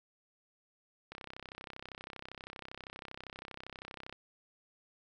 click train, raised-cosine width 0.3 ms, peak -28 dBFS, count 99, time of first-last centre 1.12-4.126 s, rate 32.6 Hz, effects none

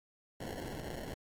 blue noise with sample-and-hold, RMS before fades -42 dBFS, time 0.4-1.14 s, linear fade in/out 5 ms, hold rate 1225 Hz, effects AAC 64 kbps

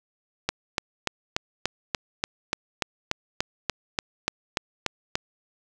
click train, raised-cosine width 0.2 ms, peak -6 dBFS, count 17, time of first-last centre 0.49-5.155 s, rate 3.43 Hz, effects none

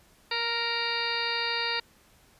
harmonic tone with a mistuned harmonic, 466.2 Hz, A#4, in tune, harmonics 1 / 2 / 3 / 4 / 5 / 6 / 8 / 9 / 10, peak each -38 / -35 / -37 / -34 / -36 / -36 / -35 / -38 / -34 dBFS, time 0.31-1.8 s, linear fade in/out 5 ms, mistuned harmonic 1, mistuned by +16 cents, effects pink hiss -60 dBFS RMS until 2.39 s + resampled to 32000 Hz

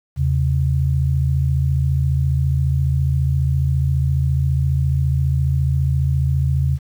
sine tone pair together, 80.1 / 134.71 Hz, E2 / C#3, -49 / -49 cents, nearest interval major sixth, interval 900 cents, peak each -18 / -17 dBFS, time 0.16-6.79 s, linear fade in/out 50 ms, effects 8-bit

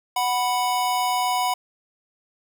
square tone pair together, 740 / 987.8 Hz, F#5 / B5, 0 / 0 cents, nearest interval perfect fourth, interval 500 cents, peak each -24 dBFS, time 0.16-1.54 s, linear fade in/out 5 ms, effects none

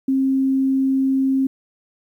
sine tone, 267.1 Hz, C4, 36 cents sharp, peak -15 dBFS, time 0.08-1.47 s, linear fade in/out 5 ms, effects 9-bit

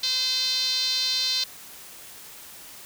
5% pulse tone with band-pass filter, 515 Hz, C5, 28 cents flat, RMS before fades -25 dBFS, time 0.03-1.44 s, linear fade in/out 5 ms, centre 4200 Hz, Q 4.7, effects white hiss -44 dBFS RMS until 2.85 s

